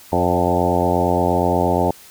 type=harmonic tone with a mistuned harmonic; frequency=88.5 Hz; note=F2; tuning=23 cents sharp; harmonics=1 / 2 / 3 / 4 / 5 / 6 / 7 / 8 / 9 / 10; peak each=-24 / -24 / -24 / -24 / -24 / -24 / -24 / -24 / -24 / -24 dBFS; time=0.12-1.91 s; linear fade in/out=5 ms; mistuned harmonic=7; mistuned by=-17 cents; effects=white hiss -44 dBFS RMS until 2.1 s